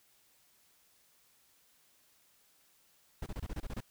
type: noise bursts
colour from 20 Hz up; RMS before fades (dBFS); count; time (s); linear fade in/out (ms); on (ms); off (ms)
brown; -38; 9; 3.22-3.806; 5; 42; 26
effects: white hiss -68 dBFS RMS until 3.9 s